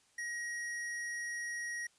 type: tone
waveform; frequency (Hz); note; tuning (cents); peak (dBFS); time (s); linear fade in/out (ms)
square; 1893; A#6; +26; -38; 0.18-1.87; 5
effects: white hiss -69 dBFS RMS until 1.98 s + resampled to 22050 Hz